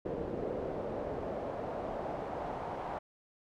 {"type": "noise with band-pass filter sweep", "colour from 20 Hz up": "brown", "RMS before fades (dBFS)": -38, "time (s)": [0.05, 2.99], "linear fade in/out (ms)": 10, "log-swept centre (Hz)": [450, 820], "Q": 2.2, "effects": []}